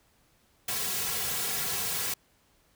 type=noise with comb filter; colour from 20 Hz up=white; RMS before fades=-31 dBFS; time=0.68-2.14 s; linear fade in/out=5 ms; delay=3.3 ms; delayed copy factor=-0.95; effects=pink hiss -66 dBFS RMS until 2.75 s